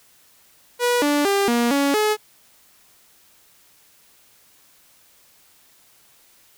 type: tone with pitch steps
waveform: sawtooth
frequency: 486.5 / 291.4 / 398.2 / 237.5 / 280.8 / 425.6 Hz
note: B4 / D4 / G4 / A#3 / C#4 / G#4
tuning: -26 / -13 / +27 / +33 / +22 / +42 cents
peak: -13 dBFS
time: 0.79-2.17 s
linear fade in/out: 50 ms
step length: 230 ms
effects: white hiss -55 dBFS RMS until 6.57 s